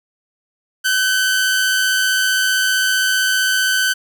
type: tone pair together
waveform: sawtooth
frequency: 1520 / 1615.4 Hz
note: F#6 / G#6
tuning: +46 / -48 cents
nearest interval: minor second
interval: 106 cents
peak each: -11 / -22 dBFS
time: 0.84-3.94 s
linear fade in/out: 20 ms
effects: none